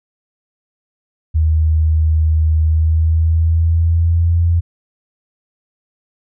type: tone with pitch glide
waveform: sine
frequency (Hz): 78.8 to 84.94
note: D#2 to F2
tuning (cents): +23 to -48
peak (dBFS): -10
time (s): 1.34-4.61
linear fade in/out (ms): 20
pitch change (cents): +129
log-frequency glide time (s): 2.62-4.39
effects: none